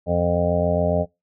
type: harmonic tone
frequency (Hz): 87.31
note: F2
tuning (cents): 0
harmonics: 1 / 2 / 3 / 5 / 6 / 7 / 8 / 9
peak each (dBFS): -25 / -24 / -30 / -27 / -29 / -21 / -33 / -32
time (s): 0.06-1.06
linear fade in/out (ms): 50
effects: noise-tail reverb RT60 0.2 s tail -22 dB re dry